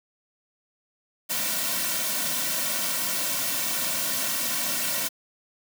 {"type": "noise with comb filter", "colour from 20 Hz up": "white", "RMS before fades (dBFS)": -27, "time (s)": [1.29, 5.09], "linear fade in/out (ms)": 20, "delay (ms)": 2.4, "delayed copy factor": -0.85, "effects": ["high-pass 150 Hz 12 dB/octave"]}